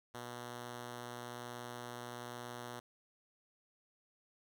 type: tone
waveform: 5% pulse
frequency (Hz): 121.1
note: B2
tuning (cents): -34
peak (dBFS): -33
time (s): 0.14-2.8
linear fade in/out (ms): 10
effects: none